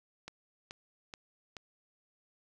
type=click train; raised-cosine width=0.2 ms; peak=-26 dBFS; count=4; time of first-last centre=0.28-1.568 s; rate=2.33 Hz; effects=none